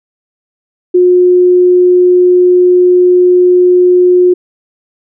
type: tone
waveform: sine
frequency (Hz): 360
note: F#4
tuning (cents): -47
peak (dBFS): -3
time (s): 0.94-4.34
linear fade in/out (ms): 10
effects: none